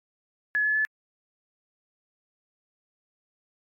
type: tone with pitch steps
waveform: sine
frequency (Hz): 1702 / 1715.8 / 1729.8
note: G#6 / A6 / A6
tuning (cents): +42 / -44 / -30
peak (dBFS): -21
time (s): 0.55-0.85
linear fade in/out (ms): 0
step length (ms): 100
effects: MP3 96 kbps